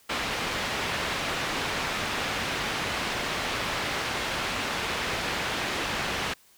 white low-pass noise, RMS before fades -30 dBFS, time 0.09-6.34 s, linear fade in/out 10 ms, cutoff 2800 Hz, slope 12 dB/octave, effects white hiss -59 dBFS RMS until 6.57 s

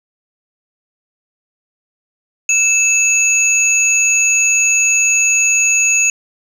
sine tone pair together, 2624 / 6702 Hz, E7 / G#8, -9 / +15 cents, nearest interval octave + major third, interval 1624 cents, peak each -12 dBFS, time 2.49-6.1 s, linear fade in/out 2 ms, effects tanh soft clip ceiling -4 dBFS

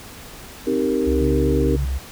sine chord, C minor seventh, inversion none, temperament equal, 261.6 / 311.1 / 392 / 466.2 Hz, C4 / Eb4 / G4 / Bb4, 0 / 0 / 0 / 0 cents, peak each -23 dBFS, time 0.66-1.77 s, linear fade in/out 20 ms
sine tone with pitch glide, 67 to 66.12 Hz, C2 to C2, +42 to +19 cents, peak -20 dBFS, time 1.06-1.99 s, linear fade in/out 20 ms, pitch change -23 cents, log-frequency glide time 1.38-1.78 s
sine tone with vibrato, 138.59 Hz, C#3, in tune, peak -24 dBFS, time 1.21-1.85 s, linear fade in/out 2 ms, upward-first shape sine, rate 14 Hz, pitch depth 14 cents each way
effects pink hiss -39 dBFS RMS until 2.11 s

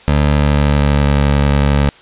20% pulse tone with pitch glide, 73.42 to 71.08 Hz, D2 to C#2, 0 to +44 cents, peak -5 dBFS, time 0.08-1.89 s, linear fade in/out 0 ms, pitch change -56 cents, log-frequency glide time 0.33-1.21 s, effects white hiss -42 dBFS RMS until 2.01 s + resampled to 8000 Hz

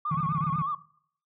sine tone with vibrato, 1152 Hz, D6, 34 cents flat, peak -27 dBFS, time 0.05-0.75 s, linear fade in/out 5 ms, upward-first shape sine, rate 8.1 Hz, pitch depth 100 cents each way
sine tone bursts, 155.1 Hz, D#3, 5 cents flat, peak -24 dBFS, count 9, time 0.11-0.621 s, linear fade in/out 5 ms, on 39 ms, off 20 ms
effects noise-tail reverb RT60 0.6 s tail -17 dB re dry + tanh soft clip ceiling -19 dBFS

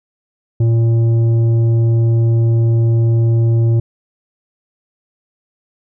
sine tone with tanh clipping, 115.1 Hz, A#2, 22 cents flat, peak -11 dBFS, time 0.6-3.8 s, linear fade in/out 5 ms, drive 8 dB, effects none

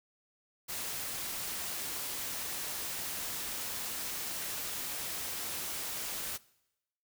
white noise, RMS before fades -38 dBFS, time 0.68-6.38 s, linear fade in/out 20 ms, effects noise-tail reverb RT60 0.9 s tail -22 dB re dry

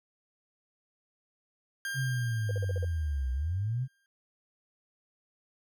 40% pulse tone with exponential decay, 1599 Hz, G6, 34 cents sharp, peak -31 dBFS, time 1.85-4.06 s, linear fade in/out 1 ms, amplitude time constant 480 ms
sine linear two-way sweep, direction down then up, 135.1 to 61.74 to 135.1 Hz, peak -28 dBFS, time 1.94-3.88 s, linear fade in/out 50 ms, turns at 3.32 s
sine tone bursts, 493.9 Hz, B4, in tune, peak -34 dBFS, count 6, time 2.49-2.846 s, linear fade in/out 2 ms, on 21 ms, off 46 ms
effects none

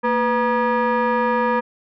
sine tone with frequency modulation, 228.6 Hz, A#3, 34 cents flat, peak -15 dBFS, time 0.03-1.61 s, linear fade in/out 20 ms, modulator 724 Hz, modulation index 1.7, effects tanh soft clip ceiling -12 dBFS

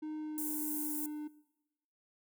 triangle tone with pitch glide, 308 to 300.8 Hz, D#4 to D4, -17 to +42 cents, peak -36 dBFS, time 0.02-1.28 s, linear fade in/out 10 ms, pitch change -41 cents, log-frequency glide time 0.16-0.86 s
white high-pass noise, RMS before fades -39 dBFS, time 0.38-1.06 s, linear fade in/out 0 ms, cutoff 8600 Hz, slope 24 dB/octave
effects noise-tail reverb RT60 1.0 s tail -21 dB re dry

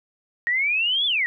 sine exponential two-way sweep, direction up then down, 1864.7 to 3520 to 1864.7 Hz, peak -19 dBFS, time 0.47-1.26 s, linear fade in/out 0 ms, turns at 1.06 s, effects none

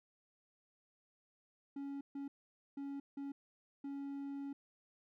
triangle tone bursts at uneven times, 279.1 Hz, C#4, 12 cents sharp, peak -39 dBFS, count 5, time 1.76-2.01 / 2.15-2.28 / 2.77-3 / 3.17-3.32 / 3.84-4.53 s, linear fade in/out 5 ms, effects none

